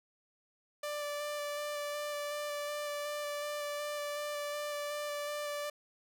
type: tone with vibrato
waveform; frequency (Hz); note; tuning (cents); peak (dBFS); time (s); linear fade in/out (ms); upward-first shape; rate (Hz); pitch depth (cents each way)
sawtooth; 587.3; D5; 0; -32; 0.83-5.7; 5; square; 2.7; 10
effects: none